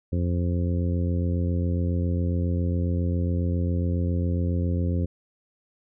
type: harmonic tone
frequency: 87.31 Hz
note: F2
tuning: in tune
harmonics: 1 / 2 / 3 / 4 / 5 / 6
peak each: -23 / -29 / -32 / -37 / -39 / -38 dBFS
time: 0.12-5.06 s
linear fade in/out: 10 ms
effects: none